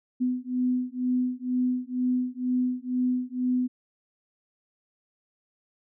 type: beating tone pair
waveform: sine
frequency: 250.1 / 252.2 Hz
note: B3 / B3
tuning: +22 / +36 cents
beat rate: 2.1 Hz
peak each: -27 dBFS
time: 0.2-3.68 s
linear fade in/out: 20 ms
effects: none